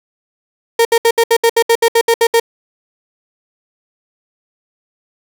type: tone bursts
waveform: 35% pulse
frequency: 461.9 Hz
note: A#4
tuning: 16 cents flat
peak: -6 dBFS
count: 13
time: 0.79-2.399 s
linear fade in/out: 5 ms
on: 61 ms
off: 68 ms
effects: none